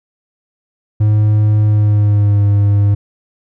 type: tone with pitch glide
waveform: triangle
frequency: 106.1 to 101.72 Hz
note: G#2 to G#2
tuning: +38 to -35 cents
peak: -6 dBFS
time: 1-2.95 s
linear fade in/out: 10 ms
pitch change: -73 cents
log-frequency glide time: 1.64-2.43 s
effects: none